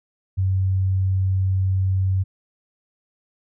sine tone, 94.8 Hz, F#2, 43 cents sharp, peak -17 dBFS, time 0.37-2.24 s, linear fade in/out 20 ms, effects none

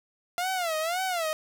sawtooth tone with vibrato, 688 Hz, F5, 26 cents flat, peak -23 dBFS, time 0.38-1.33 s, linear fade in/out 0 ms, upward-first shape sine, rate 1.9 Hz, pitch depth 170 cents each way, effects none

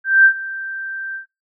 sine tone with ADSR envelope, 1568 Hz, G6, in tune, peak -5 dBFS, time 0.04-1.26 s, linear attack 210 ms, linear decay 80 ms, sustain -19 dB, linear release 110 ms, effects noise-tail reverb RT60 0.2 s tail -19 dB re dry

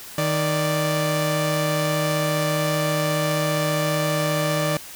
sawtooth tone pair together, 155.56 / 587.3 Hz, D#3 / D5, 0 / 0 cents, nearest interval octave + major seventh, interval 2300 cents, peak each -19 dBFS, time 0.18-4.77 s, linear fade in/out 2 ms, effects white hiss -39 dBFS RMS until 4.95 s

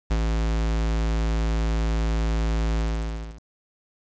square tone with ADSR envelope, 55 Hz, A1, in tune, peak -19 dBFS, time 0.1-3.42 s, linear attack 14 ms, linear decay 58 ms, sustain -3 dB, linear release 620 ms, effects resampled to 16000 Hz + 8-bit

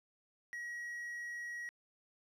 triangle tone, 1907 Hz, A#6, 39 cents sharp, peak -39 dBFS, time 0.53-1.69 s, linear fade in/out 0 ms, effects resampled to 32000 Hz

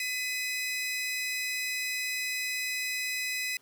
sawtooth tone pair together, 2008 / 2530 Hz, B6 / D#7, +28 / +28 cents, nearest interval major third, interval 400 cents, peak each -30 / -30 dBFS, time 0-3.57 s, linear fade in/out 2 ms, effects pink hiss -63 dBFS RMS until 3.61 s + high-pass 200 Hz 12 dB/octave

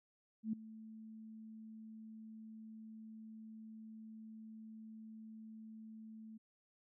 sine tone with ADSR envelope, 220 Hz, A3, in tune, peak -33 dBFS, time 0.43-6.38 s, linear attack 100 ms, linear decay 5 ms, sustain -17 dB, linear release 13 ms, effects none

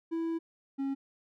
triangle tone pair in turn, 329.6 / 273.2 Hz, E4 / C#4, 0 / -25 cents, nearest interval minor third, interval 325 cents, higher first, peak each -28 dBFS, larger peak neither, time 0.11-0.39 / 0.78-0.95 s, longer first, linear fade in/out 20 ms, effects none

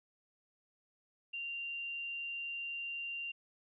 sine tone, 2776 Hz, F7, 11 cents flat, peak -38 dBFS, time 1.33-3.32 s, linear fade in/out 10 ms, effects none

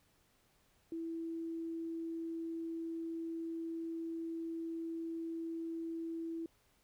sine tone, 329.6 Hz, E4, in tune, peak -38 dBFS, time 0.92-6.46 s, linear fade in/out 2 ms, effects pink hiss -72 dBFS RMS until 6.83 s

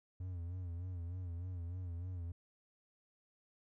triangle tone with vibrato, 88.4 Hz, F2, 22 cents sharp, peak -38 dBFS, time 0.2-2.32 s, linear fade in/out 5 ms, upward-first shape sine, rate 3.3 Hz, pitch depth 81 cents each way, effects none

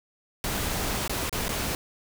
pink noise with dropouts, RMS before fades -29 dBFS, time 0.44-1.75 s, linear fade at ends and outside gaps 1 ms, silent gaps 1.078-1.095 / 1.295-1.327 / 1.482-1.491 s, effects none

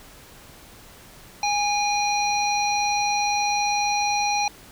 harmonic tone with a mistuned harmonic, 823 Hz, G#5, 16 cents flat, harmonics 1 / 3 / 5 / 7, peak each -22 / -27 / -29 / -30 dBFS, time 1.43-4.48 s, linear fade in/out 2 ms, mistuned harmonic 3, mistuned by -15 cents, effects pink hiss -47 dBFS RMS until 4.71 s

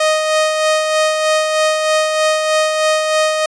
sawtooth tone with tremolo, 622.3 Hz, D#5, in tune, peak -7 dBFS, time 0-3.46 s, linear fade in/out 5 ms, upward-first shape sine, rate 3.2 Hz, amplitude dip 40%, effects resampled to 22050 Hz

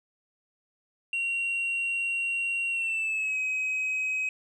sine tone with pitch glide, 2749 to 2535 Hz, F7 to D#7, -28 to +32 cents, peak -24 dBFS, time 1.13-4.29 s, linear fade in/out 2 ms, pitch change -140 cents, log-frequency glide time 2.7-3.38 s, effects tanh soft clip ceiling -25 dBFS

